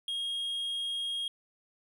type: tone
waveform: triangle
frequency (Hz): 3260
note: G#7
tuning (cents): -33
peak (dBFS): -30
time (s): 0.08-1.28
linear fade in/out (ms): 2
effects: 12-bit